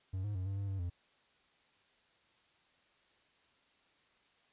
triangle tone with pitch steps, 94.2 / 103.6 / 92.7 / 97.9 / 99.5 / 96.9 / 87.6 Hz, F#2 / G#2 / F#2 / G2 / G2 / G2 / F2, +32 / -4 / +4 / -2 / +26 / -20 / +6 cents, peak -33 dBFS, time 0.13-0.9 s, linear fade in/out 10 ms, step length 110 ms, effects white hiss -70 dBFS RMS until 4.52 s + resampled to 8000 Hz

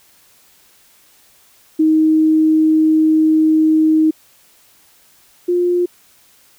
sine tone pair in turn, 314.1 / 353.5 Hz, D#4 / F4, +16 / +21 cents, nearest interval major second, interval 205 cents, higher second, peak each -9 / -12 dBFS, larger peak first, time 1.79-4.11 / 5.48-5.86 s, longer first, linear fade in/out 10 ms, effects white hiss -51 dBFS RMS until 6.58 s

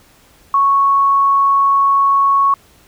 sine tone, 1107 Hz, C#6, 3 cents flat, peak -9 dBFS, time 0.54-2.54 s, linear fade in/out 2 ms, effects pink hiss -49 dBFS RMS until 2.87 s

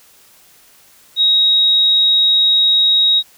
sine tone, 3791 Hz, A#7, 28 cents sharp, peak -9 dBFS, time 1.16-3.23 s, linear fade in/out 50 ms, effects white hiss -48 dBFS RMS until 3.37 s

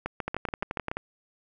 two click trains, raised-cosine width 0.5 ms, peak -15 / -15 dBFS, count 9 / 7, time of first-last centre 0.28-0.97 / 0.06-0.915 s, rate 11.6 / 7.02 Hz, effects none

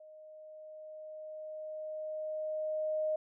sine tone with level ramp, 620 Hz, D#5, 6 cents flat, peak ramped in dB -51 to -29 dBFS, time 0-3.16 s, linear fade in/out 5 ms, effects none

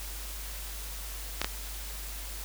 clicks, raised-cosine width 0.2 ms, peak -10 dBFS, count 2, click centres 1.416 / 1.445 s, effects added 50 Hz sine -39 dBFS peak until 2.44 s + white hiss -42 dBFS RMS until 2.44 s

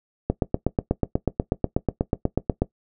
click train, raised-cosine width 2 ms, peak -6 dBFS, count 20, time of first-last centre 0.3-2.62 s, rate 8.19 Hz, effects noise-tail reverb RT60 0.1 s tail -17 dB re dry

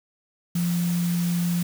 sine tone in noise, 173.6 Hz, F3, 10 cents flat, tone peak -21 dBFS, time 0.55-1.63 s, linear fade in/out 5 ms, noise white, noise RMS -36 dBFS, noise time 0.55-1.63 s, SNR +12 dB, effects none

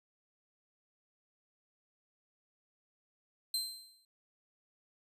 sawtooth tone with exponential decay, 4118 Hz, C8, 28 cents flat, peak -27 dBFS, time 3.54-4.05 s, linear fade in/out 2 ms, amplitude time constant 110 ms, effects resampled to 32000 Hz

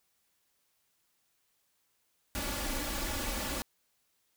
pink noise with comb filter, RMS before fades -35 dBFS, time 2.35-3.62 s, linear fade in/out 0 ms, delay 3.5 ms, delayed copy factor +0.9, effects white hiss -75 dBFS RMS until 4.36 s

